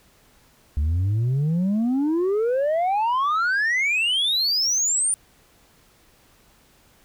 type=exponential sweep; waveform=sine; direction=up; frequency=70.4 to 9420 Hz; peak=-16 dBFS; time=0.77-5.14 s; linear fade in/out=0 ms; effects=tanh soft clip ceiling -18 dBFS + pink hiss -57 dBFS RMS until 7.04 s